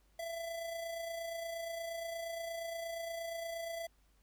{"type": "tone with amplitude modulation", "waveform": "square", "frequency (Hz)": 668, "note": "E5", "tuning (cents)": 23, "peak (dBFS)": -38, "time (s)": [0.19, 3.87], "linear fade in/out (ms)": 5, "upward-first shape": "sine", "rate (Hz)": 28.5, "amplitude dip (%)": 40, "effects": ["added 50 Hz sine -67 dBFS peak until 4.22 s", "pink hiss -74 dBFS RMS until 4.22 s"]}